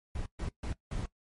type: noise bursts at uneven times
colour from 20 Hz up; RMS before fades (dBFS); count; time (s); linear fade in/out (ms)
brown; -35; 4; 0.15-0.26 / 0.39-0.49 / 0.63-0.73 / 0.91-1.06; 5
effects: noise-tail reverb RT60 0.1 s tail -18 dB re dry + MP3 48 kbps